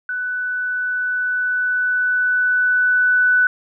sine tone with level ramp, 1492 Hz, F#6, 14 cents sharp, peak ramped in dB -21 to -11 dBFS, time 0.09-3.47 s, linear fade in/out 2 ms, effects none

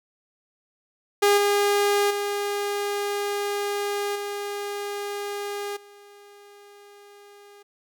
sawtooth tone with level steps, 407 Hz, G#4, 35 cents flat, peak -12 / -15 / -21 / -25 / -43 dBFS, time 1.22-7.63 s, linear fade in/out 10 ms, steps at 1.37 / 2.1 / 4.15 / 5.76 s, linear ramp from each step 10 ms, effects none

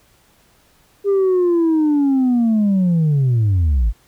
sine linear sweep, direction down, 404.8 to 47 Hz, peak -10 dBFS, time 1.04-3.93 s, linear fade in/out 50 ms, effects tanh soft clip ceiling -11 dBFS + pink hiss -55 dBFS RMS until 4.07 s

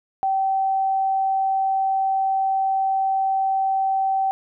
sine tone, 772 Hz, G5, 27 cents flat, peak -18 dBFS, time 0.23-4.31 s, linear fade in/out 0 ms, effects none

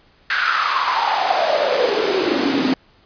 pink noise with high-pass filter sweep, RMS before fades -18 dBFS, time 0.3-2.74 s, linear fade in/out 2 ms, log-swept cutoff 1600 to 240 Hz, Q 6.4, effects pink hiss -54 dBFS RMS until 3.05 s + resampled to 11025 Hz

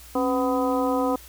harmonic tone with a mistuned harmonic, 251.1 Hz, B3, 29 cents sharp, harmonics 1 / 2 / 3 / 4 / 5, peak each -24 / -25 / -29 / -29 / -32 dBFS, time 0.15-1.16 s, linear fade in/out 5 ms, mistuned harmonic 1, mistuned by +130 cents, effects added 60 Hz sine -47 dBFS peak until 1.28 s + white hiss -47 dBFS RMS until 1.28 s

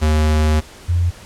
square / sine tone pair in turn, 77 / 86.97 Hz, D#2 / F2, -17 / -7 cents, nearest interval major second, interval 210 cents, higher second, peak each -13 dBFS, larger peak neither, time 0.01-0.61 / 0.88-1.11 s, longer first, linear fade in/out 20 ms, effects pink hiss -40 dBFS RMS until 1.25 s + low-pass 10000 Hz 12 dB/octave

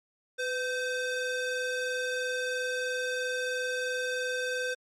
45% pulse ring-modulated tone, 1027 Hz, C6, 33 cents flat, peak -26 dBFS, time 0.38-4.75 s, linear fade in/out 20 ms, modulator 525 Hz, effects low-pass 8000 Hz 12 dB/octave + MP3 64 kbps

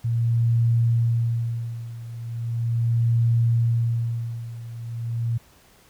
sine tone with tremolo, 116.54 Hz, A#2, in tune, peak -16 dBFS, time 0.04-5.38 s, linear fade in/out 10 ms, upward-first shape sine, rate 0.38 Hz, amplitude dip 85%, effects pink hiss -55 dBFS RMS until 5.89 s

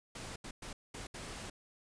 pink noise bursts at uneven times, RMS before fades -45 dBFS, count 5, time 0.15-0.36 / 0.44-0.51 / 0.62-0.73 / 0.94-1.07 / 1.14-1.5 s, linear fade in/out 5 ms, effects resampled to 22050 Hz

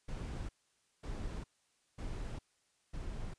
brown noise bursts, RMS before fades -41 dBFS, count 4, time 0.08-3.34 s, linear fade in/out 10 ms, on 410 ms, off 540 ms, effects white hiss -75 dBFS RMS until 3.38 s + resampled to 22050 Hz

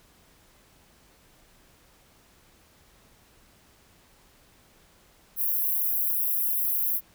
white high-pass noise, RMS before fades -26 dBFS, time 5.36-7.01 s, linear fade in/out 50 ms, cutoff 11000 Hz, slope 96 dB/octave, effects pink hiss -59 dBFS RMS until 7.14 s

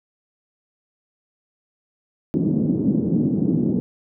pink band-pass noise, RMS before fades -20 dBFS, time 2.34-3.8 s, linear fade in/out 0 ms, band 170 to 300 Hz, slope 24 dB/octave, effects none

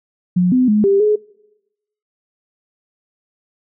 sine tone with pitch steps, 179.5 / 253.9 / 210.9 / 395.9 / 422.5 Hz, F3 / B3 / G#3 / G4 / G#4, +48 / +48 / +27 / +17 / +30 cents, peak -10 dBFS, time 0.36-1.16 s, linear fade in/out 10 ms, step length 160 ms, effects noise-tail reverb RT60 0.9 s tail -23 dB re dry

